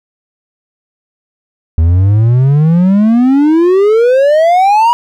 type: exponential sweep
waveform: triangle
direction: up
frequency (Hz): 78.6 to 971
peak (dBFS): -3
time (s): 1.78-4.93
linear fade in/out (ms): 0
effects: none